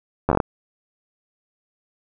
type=slowing click train; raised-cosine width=1 ms; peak=-4 dBFS; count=7; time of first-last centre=0.29-0.402 s; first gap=11 ms; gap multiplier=1.21; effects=none